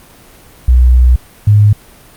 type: tone pair in turn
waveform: sine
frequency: 62 / 104.27 Hz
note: B1 / G#2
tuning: +7 / +7 cents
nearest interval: major sixth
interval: 900 cents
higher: second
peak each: -3 dBFS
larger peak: neither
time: 0.68-1.16 / 1.47-1.73 s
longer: first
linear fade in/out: 5 ms
effects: pink hiss -40 dBFS RMS until 2.16 s + Opus 32 kbps